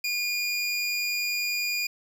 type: tone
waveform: 25% pulse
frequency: 2430 Hz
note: D#7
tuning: 42 cents flat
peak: -22 dBFS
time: 0.04-1.87 s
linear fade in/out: 5 ms
effects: none